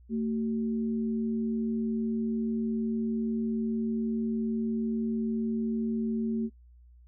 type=tone pair together; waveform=sine; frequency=225.3 / 378.9 Hz; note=A3 / F#4; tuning=+41 / +41 cents; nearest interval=major sixth; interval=900 cents; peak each=-27 / -37 dBFS; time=0.09-6.5 s; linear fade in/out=50 ms; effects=noise-tail reverb RT60 0.1 s tail -23 dB re dry + added 60 Hz sine -52 dBFS peak until 7.07 s